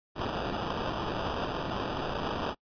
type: noise with sample-and-hold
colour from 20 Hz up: blue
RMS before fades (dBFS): -33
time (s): 0.15-2.55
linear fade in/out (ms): 50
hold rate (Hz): 2100
effects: noise-tail reverb RT60 0.1 s tail -24 dB re dry + resampled to 11025 Hz